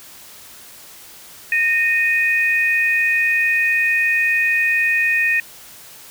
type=tone pair together; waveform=sine; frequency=1842.2 / 2489 Hz; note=A#6 / D#7; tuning=-21 / 0 cents; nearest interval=perfect fourth; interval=521 cents; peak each=-17 dBFS; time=1.52-5.4 s; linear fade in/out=2 ms; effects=white hiss -41 dBFS RMS until 6.1 s